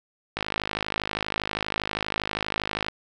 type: click train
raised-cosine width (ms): 0.3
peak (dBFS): -10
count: 133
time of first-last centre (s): 0.37-2.884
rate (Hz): 52.5
effects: none